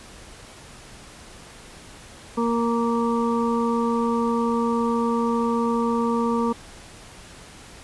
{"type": "harmonic tone", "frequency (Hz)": 233.1, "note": "A#3", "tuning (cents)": 0, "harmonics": [1, 2, 4, 5], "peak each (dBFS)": [-22, -25, -28, -29], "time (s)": [2.37, 6.53], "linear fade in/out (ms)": 10, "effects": ["pink hiss -44 dBFS RMS until 7.83 s", "resampled to 24000 Hz"]}